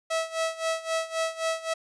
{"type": "tone with tremolo", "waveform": "sawtooth", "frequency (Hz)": 650, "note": "E5", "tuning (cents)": -24, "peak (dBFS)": -20, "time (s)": [0.1, 1.74], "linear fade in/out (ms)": 10, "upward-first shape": "sine", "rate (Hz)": 3.8, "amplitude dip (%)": 85, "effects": ["resampled to 22050 Hz"]}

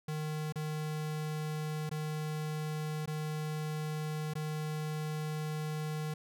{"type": "tone with dropouts", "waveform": "square", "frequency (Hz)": 153.7, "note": "D#3", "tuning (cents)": -21, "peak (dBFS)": -35, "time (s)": [0.08, 6.14], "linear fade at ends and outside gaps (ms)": 5, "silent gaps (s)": [[0.524, 0.557], [1.894, 1.912], [3.059, 3.075], [4.337, 4.353]], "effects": []}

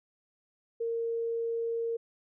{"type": "tone", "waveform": "sine", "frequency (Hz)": 461.2, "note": "A#4", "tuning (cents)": -19, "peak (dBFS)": -29, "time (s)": [0.8, 1.97], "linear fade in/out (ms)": 10, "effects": []}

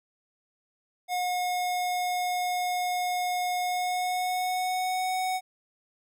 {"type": "tone with pitch glide", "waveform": "square", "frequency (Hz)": [722, 744], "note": ["F#5", "F#5"], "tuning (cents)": [-43, 9], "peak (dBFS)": -27, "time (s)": [1.08, 5.41], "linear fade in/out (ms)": 50, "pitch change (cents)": 52, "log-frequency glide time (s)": [3.61, 5.15], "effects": []}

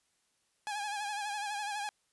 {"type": "tone with vibrato", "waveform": "sawtooth", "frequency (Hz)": 827, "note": "G#5", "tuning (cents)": -8, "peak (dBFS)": -31, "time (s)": [0.67, 1.89], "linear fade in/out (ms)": 0, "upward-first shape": "sine", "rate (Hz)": 12, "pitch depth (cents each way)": 57, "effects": ["white hiss -75 dBFS RMS until 2.12 s", "resampled to 24000 Hz"]}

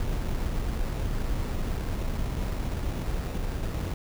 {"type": "noise with sample-and-hold", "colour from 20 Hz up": "brown", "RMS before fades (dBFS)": -29, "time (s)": [0, 3.94], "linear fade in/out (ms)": 2, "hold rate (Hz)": 3150, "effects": []}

